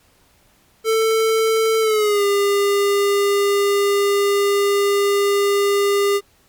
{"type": "tone with pitch glide", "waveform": "square", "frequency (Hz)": [444.5, 402.9], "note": ["A4", "G4"], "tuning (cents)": [18, 48], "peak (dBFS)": -15, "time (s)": [0.84, 6.21], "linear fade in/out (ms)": 50, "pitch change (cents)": -170, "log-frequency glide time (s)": [1.8, 2.24], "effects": ["pink hiss -56 dBFS RMS until 6.48 s", "MP3 96 kbps"]}